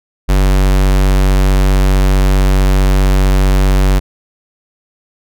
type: tone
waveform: square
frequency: 47.69 Hz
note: G1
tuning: 47 cents flat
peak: -8 dBFS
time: 0.28-4 s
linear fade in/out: 20 ms
effects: none